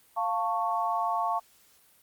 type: chord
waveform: sine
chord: F augmented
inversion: none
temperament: equal with one note detuned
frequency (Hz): 698.5 / 891.3 / 1108.7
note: F5 / A5 / C#6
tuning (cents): 0 / +22 / 0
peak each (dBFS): -30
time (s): 0.16-1.4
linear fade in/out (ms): 20
effects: white hiss -61 dBFS RMS until 2.02 s + Opus 32 kbps